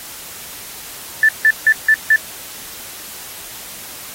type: tone bursts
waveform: sine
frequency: 1760 Hz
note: A6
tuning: in tune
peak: -7 dBFS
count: 5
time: 1.23-2.16 s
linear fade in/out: 2 ms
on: 58 ms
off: 160 ms
effects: white hiss -33 dBFS RMS until 4.14 s + AAC 48 kbps